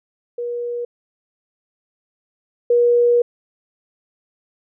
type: tone pair in turn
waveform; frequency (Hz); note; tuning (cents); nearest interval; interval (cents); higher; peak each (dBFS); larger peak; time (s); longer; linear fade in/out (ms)
sine; 479.6 / 479.6; A#4 / A#4; +49 / +49; unison; 0; neither; -22 / -11; second; 0.38-0.85 / 2.7-3.22; second; 5
effects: none